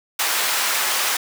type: high-pass noise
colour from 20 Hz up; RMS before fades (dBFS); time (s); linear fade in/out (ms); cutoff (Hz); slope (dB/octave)
pink; -21; 0.19-1.17; 5; 1000; 12
effects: none